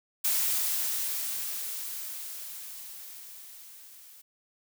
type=noise with level ramp; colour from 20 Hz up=blue; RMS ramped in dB=-26 to -52 dBFS; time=0.24-4.22 s; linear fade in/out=10 ms; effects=none